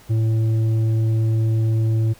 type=tone with tanh clipping; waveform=triangle; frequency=111.4 Hz; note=A2; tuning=22 cents sharp; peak=-17 dBFS; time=0.09-2.14 s; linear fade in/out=20 ms; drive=11 dB; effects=pink hiss -49 dBFS RMS until 2.19 s